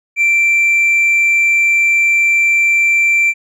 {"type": "tone with hard clipping", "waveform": "triangle", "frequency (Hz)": 2349, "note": "D7", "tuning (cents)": 0, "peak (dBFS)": -8, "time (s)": [0.16, 3.34], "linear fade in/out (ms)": 50, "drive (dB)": 1, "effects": []}